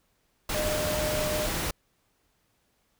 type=tone in noise; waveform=sine; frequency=609 Hz; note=D#5; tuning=37 cents flat; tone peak=-29 dBFS; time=0.54-1.47 s; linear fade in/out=5 ms; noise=pink; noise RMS=-30 dBFS; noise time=0.49-1.71 s; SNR=-2 dB; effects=pink hiss -71 dBFS RMS until 2.99 s